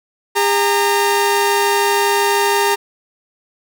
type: tone pair together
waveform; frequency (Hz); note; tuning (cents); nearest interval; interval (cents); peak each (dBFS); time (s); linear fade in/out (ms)
sawtooth; 403.7 / 920; G#4 / A#5; -49 / -23; octave + major second; 1426; -12; 0.35-2.76; 20
effects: none